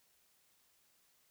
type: silence
effects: white hiss -72 dBFS RMS until 1.3 s